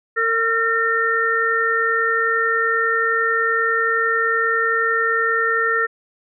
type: harmonic tone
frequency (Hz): 455.3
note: A#4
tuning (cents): -41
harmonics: 1 / 3 / 4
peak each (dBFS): -23 / -20 / -19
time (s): 0.16-5.87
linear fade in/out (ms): 20
effects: none